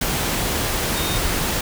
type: tone in noise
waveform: sine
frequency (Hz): 3688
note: A#7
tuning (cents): -19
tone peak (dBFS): -28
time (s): 0.96-1.18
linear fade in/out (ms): 5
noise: pink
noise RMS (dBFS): -22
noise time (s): 0.01-1.61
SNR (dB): -9
effects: none

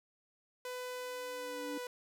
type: tone with pitch glide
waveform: sawtooth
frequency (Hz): 500 to 494.3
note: B4 to B4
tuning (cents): +21 to +1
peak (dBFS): -36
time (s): 0.65-1.87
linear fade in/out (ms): 2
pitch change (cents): -20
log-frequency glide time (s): 1.35-1.61
type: tone with exponential growth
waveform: triangle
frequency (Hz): 291.4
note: D4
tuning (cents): -13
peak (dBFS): -36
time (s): 0.86-1.78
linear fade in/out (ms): 5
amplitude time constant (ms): 200
effects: none

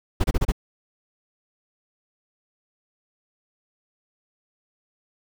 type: noise bursts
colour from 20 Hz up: brown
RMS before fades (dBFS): -19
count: 5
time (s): 0.2-0.521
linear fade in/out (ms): 10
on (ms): 41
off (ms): 29
effects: none

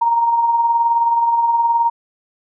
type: tone with tremolo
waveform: sine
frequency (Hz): 932.3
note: A#5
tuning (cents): 0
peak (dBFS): -10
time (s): 0.01-1.9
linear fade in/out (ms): 10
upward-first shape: triangle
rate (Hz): 19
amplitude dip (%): 50
effects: none

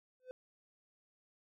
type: tone with exponential growth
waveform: triangle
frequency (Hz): 509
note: C5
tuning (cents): -48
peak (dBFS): -38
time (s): 0.2-0.31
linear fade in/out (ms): 0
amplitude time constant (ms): 23
effects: none

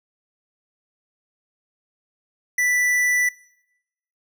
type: tone with tanh clipping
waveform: sine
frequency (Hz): 1975.5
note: B6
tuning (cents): 0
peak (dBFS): -19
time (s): 2.58-3.29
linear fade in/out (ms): 5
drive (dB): 17
effects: noise-tail reverb RT60 0.9 s tail -23 dB re dry

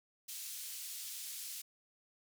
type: band-pass noise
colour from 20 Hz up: white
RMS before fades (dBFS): -45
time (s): 0.28-1.62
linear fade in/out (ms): 10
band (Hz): 3400 to 15000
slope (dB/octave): 12
effects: none

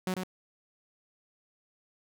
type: tone with echo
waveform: sawtooth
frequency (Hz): 185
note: F#3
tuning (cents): 0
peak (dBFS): -25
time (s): 0.07-0.14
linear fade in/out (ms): 2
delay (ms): 95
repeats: 1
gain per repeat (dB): -4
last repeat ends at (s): 0.235
effects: none

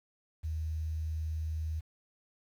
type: tone with quantisation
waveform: sine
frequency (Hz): 79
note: D#2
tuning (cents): +27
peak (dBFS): -32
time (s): 0.43-1.81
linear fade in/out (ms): 20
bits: 10
effects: none

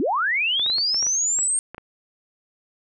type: linear sweep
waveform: sine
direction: up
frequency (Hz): 226.3 to 8660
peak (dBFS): -19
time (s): 0-1.59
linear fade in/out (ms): 0
type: clicks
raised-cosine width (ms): 0.5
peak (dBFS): -21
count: 10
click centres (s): 0.596 / 0.663 / 0.7 / 0.783 / 0.945 / 1.027 / 1.067 / 1.388 / 1.746 / 1.781
effects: none

